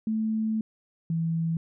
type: tone pair in turn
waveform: sine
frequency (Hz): 219.4 / 164.36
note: A3 / E3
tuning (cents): -5 / -5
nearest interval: perfect fourth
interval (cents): 500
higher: first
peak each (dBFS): -24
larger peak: neither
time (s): 0.07-0.61 / 1.1-1.57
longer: first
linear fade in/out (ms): 2
effects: none